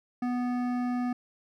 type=tone with hard clipping; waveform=sine; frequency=246.5 Hz; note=B3; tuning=3 cents flat; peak=-29 dBFS; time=0.22-1.13 s; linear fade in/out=5 ms; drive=13 dB; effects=none